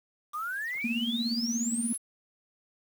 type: exponential sweep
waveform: sine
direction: up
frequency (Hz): 1168 to 11175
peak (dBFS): -31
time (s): 0.33-1.98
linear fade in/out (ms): 20
type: tone with tremolo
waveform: sine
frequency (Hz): 233.1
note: A#3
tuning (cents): 0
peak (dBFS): -25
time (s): 0.84-1.93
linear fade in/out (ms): 5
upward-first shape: sine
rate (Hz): 17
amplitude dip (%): 75
effects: tanh soft clip ceiling -17 dBFS + 8-bit